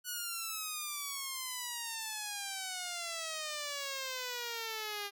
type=exponential sweep; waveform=5% pulse; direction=down; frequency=1480 to 401.1 Hz; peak=-26 dBFS; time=0.04-5.11 s; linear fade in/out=50 ms; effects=none